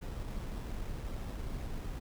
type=noise with sample-and-hold; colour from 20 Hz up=brown; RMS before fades=-39 dBFS; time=0.01-2 s; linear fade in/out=20 ms; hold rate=4410 Hz; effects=none